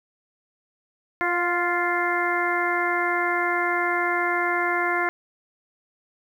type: harmonic tone with a mistuned harmonic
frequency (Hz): 349.2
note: F4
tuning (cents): 0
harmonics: 1 / 2 / 3 / 4 / 5 / 6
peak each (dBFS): -28 / -28 / -28 / -28 / -28 / -28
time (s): 1.21-5.09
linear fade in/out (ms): 0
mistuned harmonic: 2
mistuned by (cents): +19
effects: 9-bit